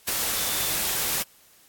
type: tone in noise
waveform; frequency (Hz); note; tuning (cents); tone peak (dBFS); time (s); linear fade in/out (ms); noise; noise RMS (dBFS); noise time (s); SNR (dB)
sine; 3520; A7; 0; -36; 0.36-0.73; 10; white; -26; 0.07-1.23; -13
effects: white hiss -56 dBFS RMS until 1.68 s + AAC 64 kbps